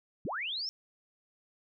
sine linear sweep, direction up, 99.8 to 5540 Hz, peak -33 dBFS, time 0.25-0.69 s, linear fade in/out 0 ms, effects none

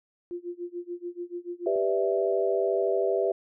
sine tone with tremolo, 350 Hz, F4, 4 cents sharp, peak -30 dBFS, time 0.31-1.76 s, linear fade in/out 0 ms, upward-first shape sine, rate 6.9 Hz, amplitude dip 95%
sine chord, E minor seventh, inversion first, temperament equal, 392 / 493.9 / 587.3 / 659.3 Hz, G4 / B4 / D5 / E5, 0 / 0 / 0 / 0 cents, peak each -26 / -29 / -32 / -28 dBFS, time 1.66-3.32 s, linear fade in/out 5 ms
effects none

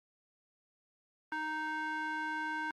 square tone with band-pass filter, 311.1 Hz, D#4, in tune, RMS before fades -37 dBFS, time 1.32-2.71 s, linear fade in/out 2 ms, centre 1300 Hz, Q 6.8, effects Opus 48 kbps

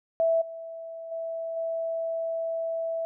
sine tone with level steps, 658 Hz, E5, 3 cents flat, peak -20 / -36 / -30 / -27 dBFS, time 0.2-3.05 s, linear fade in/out 0 ms, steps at 0.41 / 1.11 / 1.56 s, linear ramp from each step 10 ms, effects none

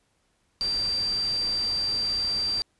sine tone in noise, 4699 Hz, D8, in tune, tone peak -24 dBFS, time 0.61-2.62 s, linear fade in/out 0 ms, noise pink, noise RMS -40 dBFS, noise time 0.61-2.62 s, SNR +13 dB, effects pink hiss -70 dBFS RMS until 2.79 s + resampled to 24000 Hz

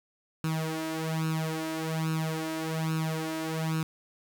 sawtooth tone with flanger, 159.6 Hz, D#3, 44 cents sharp, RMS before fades -31 dBFS, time 0.44-3.83 s, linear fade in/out 0 ms, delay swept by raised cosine 0.74 to 3.04 ms, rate 1.2 Hz, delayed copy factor +0.8, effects none

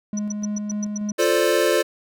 triangle tone with tremolo, 208.6 Hz, G#3, 8 cents sharp, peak -21 dBFS, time 0.13-1.12 s, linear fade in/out 2 ms, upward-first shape square, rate 3.4 Hz, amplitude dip 25%
sine tone bursts, 5920 Hz, F#8, in tune, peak -27 dBFS, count 9, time 0.17-1.239 s, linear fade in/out 5 ms, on 21 ms, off 110 ms
square chord, D minor seventh, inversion first, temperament equal, 349.2 / 440 / 523.3 / 587.3 Hz, F4 / A4 / C5 / D5, 0 / 0 / 0 / 0 cents, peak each -23 dBFS, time 1.18-1.83 s, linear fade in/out 20 ms
effects none

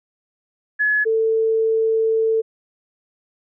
sine tone pair in turn, 1700 / 445.6 Hz, G#6 / A4, +40 / +22 cents, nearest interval octave + major seventh, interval 2318 cents, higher first, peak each -15 dBFS, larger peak neither, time 0.79-1.05 / 1.05-2.42 s, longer second, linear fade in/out 20 ms, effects none

